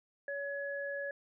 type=tone pair together; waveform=sine; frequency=564 / 1690.1 Hz; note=C#5 / G#6; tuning=+30 / +30 cents; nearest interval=octave + perfect fifth; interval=1900 cents; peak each=-38 / -39 dBFS; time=0.28-1.11 s; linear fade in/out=2 ms; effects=none